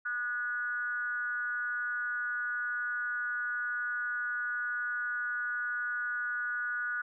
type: tone with frequency modulation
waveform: sine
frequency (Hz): 1461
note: F#6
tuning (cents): -22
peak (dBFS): -31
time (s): 0.05-7.02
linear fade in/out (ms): 10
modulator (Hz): 243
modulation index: 0.53
effects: none